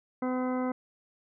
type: harmonic tone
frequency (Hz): 254.1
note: B3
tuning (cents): +49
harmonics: 1 / 2 / 3 / 4 / 5 / 6 / 8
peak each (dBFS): -29 / -34 / -39 / -40 / -42 / -48 / -48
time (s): 0.22-0.72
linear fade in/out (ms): 5
effects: none